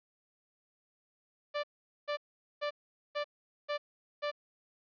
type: tone bursts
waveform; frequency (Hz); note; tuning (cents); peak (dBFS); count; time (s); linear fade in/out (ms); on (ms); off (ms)
sawtooth; 587.3; D5; 0; -28; 6; 1.54-4.316; 20; 96; 440
effects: resampled to 11025 Hz + 11-bit